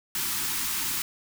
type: band-stop noise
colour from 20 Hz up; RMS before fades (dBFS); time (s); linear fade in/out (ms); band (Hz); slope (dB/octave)
white; -29; 0.15-1.02; 2; 390 to 840; 96
effects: none